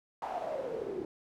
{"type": "noise with band-pass filter sweep", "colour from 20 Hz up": "pink", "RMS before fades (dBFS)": -37, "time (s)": [0.22, 1.05], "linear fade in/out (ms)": 2, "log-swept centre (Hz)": [850, 330], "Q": 8, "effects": []}